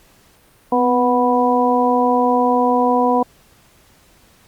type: harmonic tone with a mistuned harmonic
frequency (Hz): 246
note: B3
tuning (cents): -7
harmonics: 1 / 2 / 3 / 4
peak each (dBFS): -18 / -18 / -18 / -18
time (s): 0.72-3.23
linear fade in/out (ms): 5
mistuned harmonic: 1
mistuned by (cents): +35
effects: pink hiss -52 dBFS RMS until 4.47 s + Opus 48 kbps